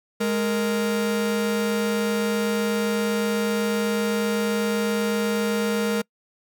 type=tone pair together; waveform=45% pulse; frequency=208.9 / 465.7 Hz; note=G#3 / A#4; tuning=+10 / -2 cents; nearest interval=octave + major second; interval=1388 cents; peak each=-24 / -24 dBFS; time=0.2-6.02 s; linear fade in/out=10 ms; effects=noise-tail reverb RT60 0.1 s tail -26 dB re dry